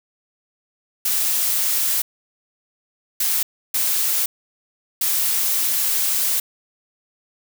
blue noise bursts at uneven times, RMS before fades -20 dBFS, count 4, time 1.05-2.02 / 3.2-3.43 / 3.74-4.26 / 5.01-6.4 s, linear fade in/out 5 ms, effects none

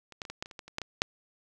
clicks, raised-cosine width 0.2 ms, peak -30 / -19 / -26 / -22 / -17 / -28 / -29 / -24 / -30 / -15 / -19 / -6 dBFS, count 12, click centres 0.123 / 0.218 / 0.252 / 0.3 / 0.425 / 0.459 / 0.512 / 0.592 / 0.68 / 0.784 / 0.817 / 1.019 s, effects none

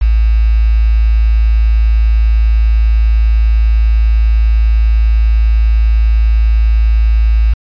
sine tone with quantisation, 55 Hz, A1, in tune, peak -6 dBFS, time 0.01-7.54 s, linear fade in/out 10 ms, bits 5, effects resampled to 11025 Hz

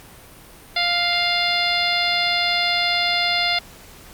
harmonic tone, 700 Hz, F5, 4 cents sharp, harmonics 1 / 2 / 3 / 4 / 5 / 6 / 7, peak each -25 / -29 / -23 / -28 / -24 / -25 / -28 dBFS, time 0.76-3.59 s, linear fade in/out 5 ms, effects pink hiss -44 dBFS RMS until 4.13 s + Opus 48 kbps

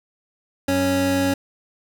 25% pulse tone pair together, 92.3 / 276.6 Hz, F#2 / C#4, -4 / -4 cents, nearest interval octave + perfect fifth, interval 1900 cents, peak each -23 / -15 dBFS, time 0.68-1.34 s, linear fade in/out 5 ms, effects none

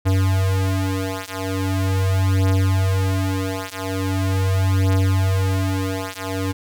square beating tone pair, 94.9 / 95.31 Hz, F#2 / G2, +44 / -48 cents, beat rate 0.41 Hz, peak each -21 dBFS, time 0.05-6.53 s, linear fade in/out 20 ms, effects none

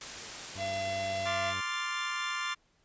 white noise, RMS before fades -41 dBFS, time 0.01-1.27 s, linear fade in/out 2 ms
sawtooth tone with pitch glide, 96.9 to 95.13 Hz, G2 to F#2, -20 to +49 cents, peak -38 dBFS, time 0.55-1.61 s, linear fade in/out 10 ms, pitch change -31 cents, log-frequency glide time 1.06-1.37 s
harmonic tone, 679 Hz, F5, 49 cents flat, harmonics 1 / 3 / 4 / 5 / 6 / 7 / 8, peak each -32 / -42 / -44 / -46 / -53 / -55 / -51 dBFS, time 0.57-1.54 s, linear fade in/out 50 ms
25% pulse chord, D minor seventh, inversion third, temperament equal, 1046.5 / 1174.7 / 1396.9 / 1760 Hz, C6 / D6 / F6 / A6, 0 / 0 / 0 / 0 cents, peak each -34 dBFS, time 1.25-2.55 s, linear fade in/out 20 ms
effects pink hiss -70 dBFS RMS until 2.84 s + resampled to 16000 Hz

